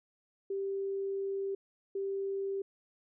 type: tone bursts at uneven times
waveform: sine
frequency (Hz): 392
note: G4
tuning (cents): 0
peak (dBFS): -32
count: 2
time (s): 0.5-1.55 / 1.95-2.62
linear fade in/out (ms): 5
effects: none